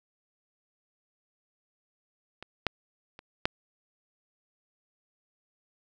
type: clicks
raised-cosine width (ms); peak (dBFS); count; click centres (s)
0.3; -25 / -9 / -29 / -8; 4; 2.426 / 2.667 / 3.191 / 3.455
effects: none